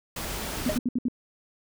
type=noise; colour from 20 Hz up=pink; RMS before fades=-33 dBFS; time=0.16-0.78 s; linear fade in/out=5 ms
type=tone bursts; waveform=sine; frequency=245.5 Hz; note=B3; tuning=10 cents flat; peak=-22 dBFS; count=5; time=0.66-1.084 s; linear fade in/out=2 ms; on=32 ms; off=66 ms
type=tone with exponential decay; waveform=triangle; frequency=618 Hz; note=D#5; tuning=12 cents flat; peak=-19 dBFS; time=0.69-0.79 s; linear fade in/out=5 ms; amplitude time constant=20 ms
effects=none